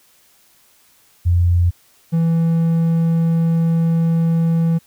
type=tone pair in turn; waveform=sine / triangle; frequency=87.3 / 165.37 Hz; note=F2 / E3; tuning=0 / +6 cents; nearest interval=major seventh; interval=1106 cents; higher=second; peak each=-11 dBFS; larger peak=neither; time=1.25-1.71 / 2.12-4.79 s; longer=second; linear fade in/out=20 ms; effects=white hiss -54 dBFS RMS until 4.86 s